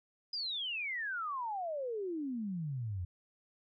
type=exponential sweep; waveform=sine; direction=down; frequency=5020 to 84.8 Hz; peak=-35 dBFS; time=0.33-3.05 s; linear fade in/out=5 ms; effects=none